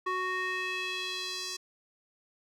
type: tone with band-pass filter sweep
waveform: square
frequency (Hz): 370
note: F#4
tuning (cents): 0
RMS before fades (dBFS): -34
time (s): 0.06-1.57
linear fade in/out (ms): 10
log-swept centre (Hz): 1300 to 5600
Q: 2.2
effects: none